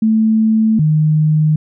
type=tone pair in turn; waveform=sine; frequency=220 / 154.09 Hz; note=A3 / D#3; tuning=0 / -16 cents; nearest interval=tritone; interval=616 cents; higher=first; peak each=-9 dBFS; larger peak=neither; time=0.02-0.79 / 0.79-1.56 s; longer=neither; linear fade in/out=5 ms; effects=none